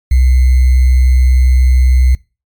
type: tone with sample-and-hold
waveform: sine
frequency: 63.6 Hz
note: C2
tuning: 48 cents flat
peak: -5 dBFS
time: 0.11-2.15 s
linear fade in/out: 5 ms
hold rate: 2100 Hz
effects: noise-tail reverb RT60 0.3 s tail -23 dB re dry + MP3 96 kbps